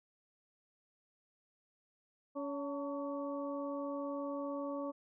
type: harmonic tone with a mistuned harmonic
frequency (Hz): 282.2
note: C#4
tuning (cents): +31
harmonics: 1 / 2 / 3 / 4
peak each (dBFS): -40 / -40 / -50 / -46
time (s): 2.35-4.92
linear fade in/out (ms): 20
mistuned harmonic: 3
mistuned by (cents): +90
effects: none